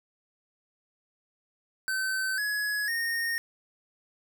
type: tone with pitch steps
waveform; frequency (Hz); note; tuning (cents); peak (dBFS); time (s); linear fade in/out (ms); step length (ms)
square; 1535 / 1683.6 / 1846.6; G6 / G#6 / A#6; -37 / +23 / -17; -28; 1.88-3.38; 0; 500
effects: none